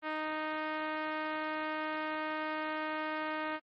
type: tone with low-pass filter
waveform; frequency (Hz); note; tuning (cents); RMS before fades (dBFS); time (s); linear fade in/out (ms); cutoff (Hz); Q
5% pulse; 310; D#4; -6; -36; 0.02-3.6; 50; 1600; 0.86
effects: MP3 32 kbps